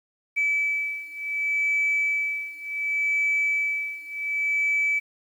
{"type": "beating tone pair", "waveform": "sine", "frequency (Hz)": [2302, 2302.68], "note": ["D7", "D7"], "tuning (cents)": [-35, -35], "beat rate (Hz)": 0.68, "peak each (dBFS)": [-26, -24], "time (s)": [0.36, 5], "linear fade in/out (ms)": 20, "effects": ["tanh soft clip ceiling -16 dBFS", "9-bit"]}